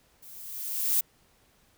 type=noise with level ramp; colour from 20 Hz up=violet; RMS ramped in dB=-49 to -23 dBFS; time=0.22-1.01 s; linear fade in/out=10 ms; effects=pink hiss -64 dBFS RMS until 1.77 s